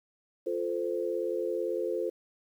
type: chord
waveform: sine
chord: F major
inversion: none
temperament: equal with one note detuned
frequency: 349.2 / 440 / 517.8 Hz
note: F4 / A4 / C5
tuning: 0 / 0 / -18 cents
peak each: -33 dBFS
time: 0.46-2.1 s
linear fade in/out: 10 ms
effects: 10-bit